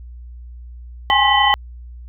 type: tone cluster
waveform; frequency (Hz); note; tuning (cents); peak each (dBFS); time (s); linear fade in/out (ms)
sine; 808 / 840 / 1065 / 1959 / 3050; G#5 / G#5 / C6 / B6 / G7; -48 / +19 / +30 / -15 / -48; -18; 1.1-1.54; 0
effects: added 60 Hz sine -33 dBFS peak until 2.08 s